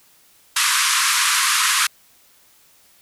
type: band-pass noise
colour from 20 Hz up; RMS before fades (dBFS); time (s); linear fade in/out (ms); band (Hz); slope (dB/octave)
pink; -18; 0.56-1.87; 5; 1000 to 12000; 96
effects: white hiss -54 dBFS RMS until 3.01 s